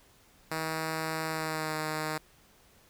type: tone with pitch glide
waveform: 5% pulse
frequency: 159.4 to 155.4 Hz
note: D#3 to D#3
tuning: +42 to -2 cents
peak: -20 dBFS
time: 0.51-2.18 s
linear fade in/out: 5 ms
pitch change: -44 cents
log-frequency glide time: 1.28-1.77 s
effects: pink hiss -61 dBFS RMS until 2.89 s